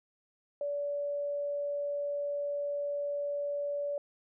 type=tone; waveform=sine; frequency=575 Hz; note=D5; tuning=37 cents flat; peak=-31 dBFS; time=0.61-3.98 s; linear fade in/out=2 ms; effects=none